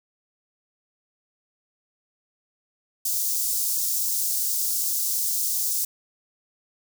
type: high-pass noise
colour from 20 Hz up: white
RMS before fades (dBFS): -25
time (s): 3.05-5.85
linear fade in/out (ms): 5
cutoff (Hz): 5300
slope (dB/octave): 24
effects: none